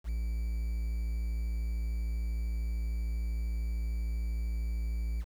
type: tone with quantisation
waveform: triangle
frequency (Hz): 56.5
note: A1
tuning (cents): +47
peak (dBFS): -28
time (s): 0.04-5.25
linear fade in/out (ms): 50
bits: 9
effects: none